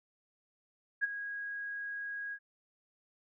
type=tone with ADSR envelope; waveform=sine; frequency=1646 Hz; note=G#6; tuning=16 cents flat; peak=-25 dBFS; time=1.01-2.39 s; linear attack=30 ms; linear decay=19 ms; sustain=-12 dB; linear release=63 ms; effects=none